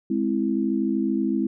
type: chord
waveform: sine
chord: Ab augmented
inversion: none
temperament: equal with one note detuned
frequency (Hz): 208.6 / 261.6 / 329.6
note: Ab3 / C4 / E4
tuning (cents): +8 / 0 / 0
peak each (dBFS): -25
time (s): 0.1-1.47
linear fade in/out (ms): 5
effects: none